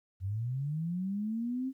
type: linear sweep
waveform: sine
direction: up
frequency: 89.7 to 269 Hz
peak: -31 dBFS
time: 0.2-1.73 s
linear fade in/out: 50 ms
effects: 12-bit